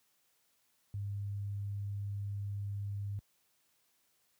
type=tone; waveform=sine; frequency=100.9 Hz; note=G#2; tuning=49 cents flat; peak=-35 dBFS; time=0.94-3.19 s; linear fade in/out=0 ms; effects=white hiss -74 dBFS RMS until 4.39 s + high-pass 60 Hz 12 dB/octave